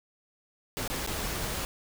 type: noise with dropouts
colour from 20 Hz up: pink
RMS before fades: -33 dBFS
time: 0.77-1.65 s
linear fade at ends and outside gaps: 0 ms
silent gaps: 0.877-0.9 / 1.064-1.074 s
effects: none